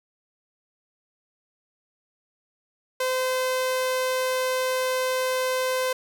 sawtooth tone, 514 Hz, C5, 31 cents flat, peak -19 dBFS, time 3-5.93 s, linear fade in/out 5 ms, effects none

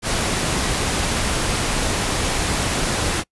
pink noise, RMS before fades -21 dBFS, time 0.02-3.24 s, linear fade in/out 50 ms, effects noise-tail reverb RT60 0.1 s tail -25 dB re dry + resampled to 24000 Hz

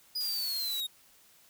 45% pulse linear sweep, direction down, 4978 to 3709 Hz, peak -31 dBFS, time 0.15-0.87 s, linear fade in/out 10 ms
blue noise, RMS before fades -41 dBFS, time 0.2-0.81 s, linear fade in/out 10 ms
effects white hiss -61 dBFS RMS until 1.49 s

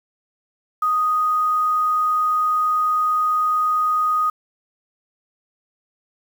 sine tone with quantisation, 1244.5 Hz, D#6, in tune, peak -16 dBFS, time 0.82-4.3 s, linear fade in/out 5 ms, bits 7, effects none

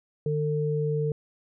sine tone pair together, 150.17 / 450 Hz, D3 / A4, +39 / +39 cents, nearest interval octave + perfect fifth, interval 1900 cents, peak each -26 / -27 dBFS, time 0.26-1.12 s, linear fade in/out 2 ms, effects none

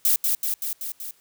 violet noise with echo, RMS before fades -19 dBFS, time 0.05-0.16 s, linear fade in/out 2 ms, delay 190 ms, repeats 5, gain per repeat -3 dB, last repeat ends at 1.11 s, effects white hiss -60 dBFS RMS until 1.2 s

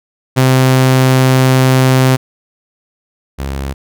sawtooth tone pair in turn, 130.2 / 68.22 Hz, C3 / C#2, -8 / -27 cents, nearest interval major seventh, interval 1119 cents, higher first, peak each -3 / -14 dBFS, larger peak first, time 0.36-2.17 / 3.38-3.74 s, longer first, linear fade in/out 20 ms, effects none

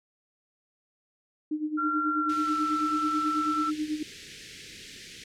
sine tone with tremolo, 305.2 Hz, D#4, 33 cents flat, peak -25 dBFS, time 1.51-4.03 s, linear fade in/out 5 ms, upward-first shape sine, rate 9.2 Hz, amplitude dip 75%
sine tone with pitch glide, 1373 to 1334.7 Hz, F6 to E6, -30 to +21 cents, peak -26 dBFS, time 1.77-3.71 s, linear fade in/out 20 ms, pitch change -49 cents, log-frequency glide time 2.16-2.57 s
white band-stop noise, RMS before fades -39 dBFS, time 2.29-5.24 s, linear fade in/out 5 ms, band 460 to 1700 Hz, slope 48 dB/octave
effects low-pass 5000 Hz 12 dB/octave

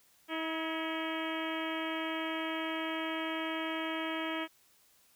harmonic tone with a mistuned harmonic, 320.7 Hz, E4, 48 cents flat, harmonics 1 / 2 / 3 / 4 / 5 / 6 / 7 / 8 / 9 / 10, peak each -37 / -41 / -43 / -43 / -44 / -46 / -43 / -48 / -47 / -45 dBFS, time 0.28-4.48 s, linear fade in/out 50 ms, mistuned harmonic 5, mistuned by +56 cents, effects white hiss -66 dBFS RMS until 5.15 s

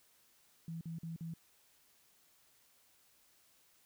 sine tone bursts, 164.81 Hz, E3, in tune, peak -40 dBFS, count 4, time 0.68-1.338 s, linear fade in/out 2 ms, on 130 ms, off 46 ms, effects white hiss -69 dBFS RMS until 3.85 s

